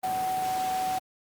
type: tone in noise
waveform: sine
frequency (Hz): 750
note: F#5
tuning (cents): +23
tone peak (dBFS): -26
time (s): 0.03-0.99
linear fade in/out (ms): 10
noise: pink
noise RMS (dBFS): -37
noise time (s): 0.03-0.99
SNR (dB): +8
effects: high-pass 150 Hz 12 dB/octave + Opus 32 kbps